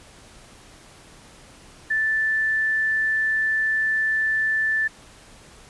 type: tone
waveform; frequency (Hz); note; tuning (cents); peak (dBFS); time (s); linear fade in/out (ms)
sine; 1760; A6; 0; -19; 1.9-4.88; 10
effects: pink hiss -48 dBFS RMS until 5.69 s + resampled to 24000 Hz